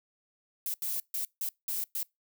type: noise bursts at uneven times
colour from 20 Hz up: violet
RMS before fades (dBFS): -33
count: 6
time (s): 0.66-0.74 / 0.82-1 / 1.14-1.25 / 1.41-1.49 / 1.68-1.84 / 1.95-2.03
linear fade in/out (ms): 2
effects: noise-tail reverb RT60 0.2 s tail -25 dB re dry